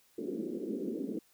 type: band-pass noise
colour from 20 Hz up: white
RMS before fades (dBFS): -37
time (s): 0.18-1.19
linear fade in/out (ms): 5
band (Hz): 200 to 430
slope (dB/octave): 48
effects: white hiss -67 dBFS RMS until 1.33 s